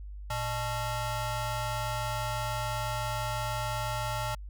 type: ring-modulated tone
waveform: 25% pulse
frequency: 493 Hz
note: B4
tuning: 3 cents flat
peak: -24 dBFS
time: 0.3-4.35 s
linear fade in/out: 5 ms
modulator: 377 Hz
effects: added 50 Hz sine -39 dBFS peak until 4.49 s